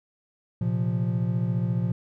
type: chord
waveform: triangle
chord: Bb suspended second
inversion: none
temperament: just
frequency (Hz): 116.54 / 131.11 / 174.81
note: Bb2 / C3 / F3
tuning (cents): 0 / +4 / +2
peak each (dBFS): -24 / -28 / -25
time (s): 0.61-1.92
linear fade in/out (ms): 5
effects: none